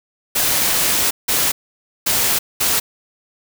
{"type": "noise bursts at uneven times", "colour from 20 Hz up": "white", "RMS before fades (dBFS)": -17, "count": 4, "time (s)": [[0.35, 1.11], [1.28, 1.52], [2.06, 2.39], [2.6, 2.8]], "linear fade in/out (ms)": 10, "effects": []}